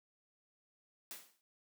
white noise with exponential decay, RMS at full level -44 dBFS, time 1.11-1.41 s, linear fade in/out 0 ms, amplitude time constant 64 ms, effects noise-tail reverb RT60 0.2 s tail -23 dB re dry + high-pass 200 Hz 12 dB/octave

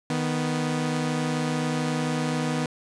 sawtooth tone pair together, 155.54 / 246.9 Hz, D#3 / B3, 0 / 0 cents, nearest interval minor sixth, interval 800 cents, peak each -23 dBFS, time 0.1-2.66 s, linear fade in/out 2 ms, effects resampled to 22050 Hz

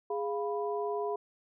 sine tone cluster, 413.8 / 696 / 987 Hz, G#4 / F5 / B5, -6 / -6 / -1 cents, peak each -32 / -37 / -38 dBFS, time 0.1-1.16 s, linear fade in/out 5 ms, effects none

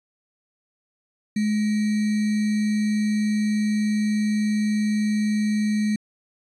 sine tone with sample-and-hold, 211.7 Hz, G#3, 33 cents sharp, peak -19 dBFS, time 1.36-5.96 s, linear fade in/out 5 ms, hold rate 2100 Hz, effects resampled to 22050 Hz

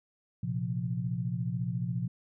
sine chord, Bb suspended second, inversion none, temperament equal, 116.54 / 130.81 / 174.61 Hz, Bb2 / C3 / F3, 0 / 0 / 0 cents, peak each -34 dBFS, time 0.43-2.08 s, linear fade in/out 5 ms, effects none

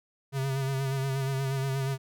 square tone with vibrato, 135.2 Hz, C#3, 43 cents flat, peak -28 dBFS, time 0.32-1.98 s, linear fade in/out 50 ms, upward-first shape sine, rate 8.4 Hz, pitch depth 36 cents each way, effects none

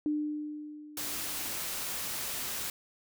sine tone with exponential decay, 300 Hz, D4, 37 cents sharp, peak -26 dBFS, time 0.06-1.81 s, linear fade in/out 1 ms, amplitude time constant 380 ms
white noise, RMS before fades -36 dBFS, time 0.97-2.7 s, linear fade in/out 2 ms
effects none

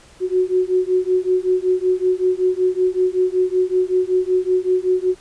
sine beating tone pair, 365.6 / 370.9 Hz, F#4 / F#4, -21 / +4 cents, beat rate 5.3 Hz, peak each -18 dBFS, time 0.2-5.15 s, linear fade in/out 50 ms, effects pink hiss -48 dBFS RMS until 5.2 s + resampled to 22050 Hz

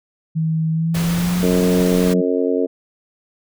sine tone with pitch glide, 160 to 182.73 Hz, D#3 to F#3, +49 to -21 cents, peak -16 dBFS, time 0.35-2.22 s, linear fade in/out 20 ms, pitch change +230 cents, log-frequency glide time 0.72-1.51 s
pink noise, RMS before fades -27 dBFS, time 0.94-2.14 s, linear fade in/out 10 ms
harmonic tone, 90.4 Hz, F#2, 40 cents flat, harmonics 3 / 4 / 5 / 6 / 7, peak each -20 / -23 / -19 / -27 / -27 dBFS, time 1.42-2.67 s, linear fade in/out 20 ms
effects none

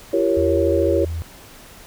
sine chord, E diminished seventh, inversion none, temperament equal with one note detuned, 338.1 / 392 / 466.2 / 554.4 Hz, E4 / G4 / Bb4 / Db5, +44 / 0 / 0 / 0 cents, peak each -20 / -21 / -23 / -20 dBFS, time 0.13-1.05 s, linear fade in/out 5 ms
sine tone, 82.1 Hz, E2, 6 cents flat, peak -23 dBFS, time 0.37-1.22 s, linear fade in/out 0 ms
effects pink hiss -43 dBFS RMS until 1.86 s

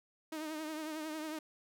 sawtooth tone with vibrato, 311.1 Hz, D#4, in tune, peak -35 dBFS, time 0.32-1.39 s, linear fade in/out 5 ms, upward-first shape triangle, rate 11 Hz, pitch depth 60 cents each way, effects none

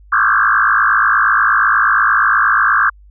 sine tone with frequency modulation, 1371 Hz, F6, 32 cents flat, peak -9 dBFS, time 0.12-2.9 s, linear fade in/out 10 ms, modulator 54.2 Hz, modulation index 5.1, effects added 50 Hz sine -40 dBFS peak until 3.1 s

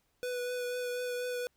square tone with vibrato, 493.7 Hz, B4, 1 cent flat, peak -34 dBFS, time 0.23-1.47 s, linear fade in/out 0 ms, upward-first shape triangle, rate 4.1 Hz, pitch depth 17 cents each way, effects pink hiss -75 dBFS RMS until 1.56 s

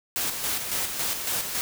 white noise with tremolo, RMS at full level -27 dBFS, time 0.16-1.61 s, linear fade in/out 0 ms, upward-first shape square, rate 3.6 Hz, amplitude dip 45%, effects none

